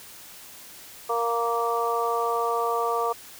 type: harmonic tone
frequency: 233.1 Hz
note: A#3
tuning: in tune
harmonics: 2 / 3 / 4 / 5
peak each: -27 / -29 / -30 / -27 dBFS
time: 1.09-3.13 s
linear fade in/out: 10 ms
effects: white hiss -45 dBFS RMS until 3.39 s